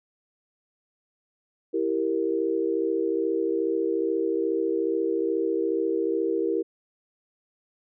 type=chord; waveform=sine; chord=E diminished; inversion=none; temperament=equal; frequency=329.6 / 392 / 466.2 Hz; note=E4 / G4 / Bb4; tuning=0 / 0 / 0 cents; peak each=-27 / -27 / -27 dBFS; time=1.73-6.63 s; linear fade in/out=20 ms; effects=none